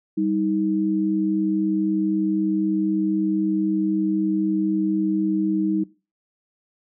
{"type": "tone pair together", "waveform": "sine", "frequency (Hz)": [196, 315.9], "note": ["G3", "D#4"], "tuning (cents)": [0, 26], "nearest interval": "minor sixth", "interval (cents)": 826, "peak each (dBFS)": [-24, -20], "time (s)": [0.17, 5.84], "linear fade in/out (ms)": 10, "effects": ["noise-tail reverb RT60 0.3 s tail -19 dB re dry"]}